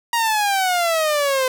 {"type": "exponential sweep", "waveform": "sawtooth", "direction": "down", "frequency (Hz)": [948, 510], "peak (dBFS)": -13, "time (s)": [0.13, 1.48], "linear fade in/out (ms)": 2, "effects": []}